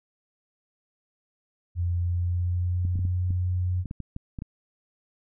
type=tone with pitch glide; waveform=sine; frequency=87.31 to 90.44 Hz; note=F2 to F#2; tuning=0 to -39 cents; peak=-23 dBFS; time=1.75-3.85 s; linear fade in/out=50 ms; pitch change=+61 cents; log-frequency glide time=1.97-3.19 s
type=clicks; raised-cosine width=5 ms; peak=-22 dBFS; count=11; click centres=2.851 / 2.956 / 2.991 / 3.052 / 3.306 / 3.857 / 3.911 / 4.003 / 4.164 / 4.388 / 4.421 s
effects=none